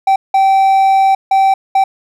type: tone bursts at uneven times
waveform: triangle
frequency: 775 Hz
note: G5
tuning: 20 cents flat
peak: -5 dBFS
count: 4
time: 0.07-0.16 / 0.34-1.15 / 1.31-1.54 / 1.75-1.84 s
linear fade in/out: 5 ms
effects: none